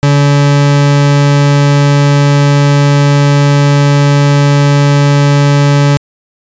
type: tone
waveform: 40% pulse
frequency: 143.1 Hz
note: D3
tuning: 45 cents flat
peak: -4 dBFS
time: 0.03-5.97 s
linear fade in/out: 0 ms
effects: resampled to 16000 Hz